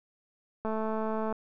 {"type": "click train", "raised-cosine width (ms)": 1, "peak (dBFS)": -20, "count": 149, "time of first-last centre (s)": [0.65, 1.326], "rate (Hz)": 219, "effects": []}